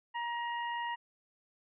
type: harmonic tone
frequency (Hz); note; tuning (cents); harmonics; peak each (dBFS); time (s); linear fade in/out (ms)
946; A#5; +25; 1 / 2 / 3; -35 / -40 / -46; 0.14-0.96; 20
effects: none